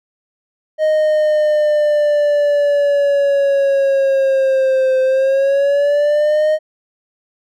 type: linear two-way sweep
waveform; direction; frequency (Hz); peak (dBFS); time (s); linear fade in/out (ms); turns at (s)
triangle; down then up; 622.3 to 520 to 622.3; -9; 0.78-6.59; 50; 5.01
effects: none